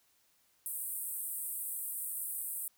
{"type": "band-pass noise", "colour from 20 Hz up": "white", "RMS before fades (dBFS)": -39, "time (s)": [0.66, 2.68], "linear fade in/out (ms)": 0, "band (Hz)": [8200, 16000], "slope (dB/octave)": 96, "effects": ["white hiss -71 dBFS RMS until 2.77 s"]}